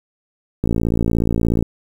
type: click train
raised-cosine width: 3 ms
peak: -5 dBFS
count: 57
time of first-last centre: 0.64-1.626 s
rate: 56.8 Hz
effects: 7-bit